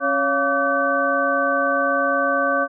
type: tone cluster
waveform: sine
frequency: 274.9 / 559 / 695 / 1154 / 1525 Hz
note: C#4 / C#5 / F5 / D6 / G6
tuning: -14 / +14 / -9 / -31 / -48 cents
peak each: -27 / -22 / -26 / -22 / -22 dBFS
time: 0-2.68 s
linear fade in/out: 50 ms
effects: none